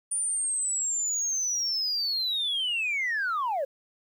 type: linear sweep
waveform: sine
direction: down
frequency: 9397 to 514 Hz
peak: -24 dBFS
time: 0.11-3.65 s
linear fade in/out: 10 ms
effects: tanh soft clip ceiling -23 dBFS + 10-bit